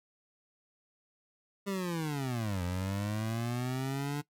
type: linear two-way sweep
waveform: 25% pulse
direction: down then up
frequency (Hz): 201.4 to 87.31 to 147.3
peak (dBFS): -28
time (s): 1.66-4.22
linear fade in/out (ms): 20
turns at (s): 2.63
effects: noise-tail reverb RT60 0.1 s tail -19 dB re dry + MP3 96 kbps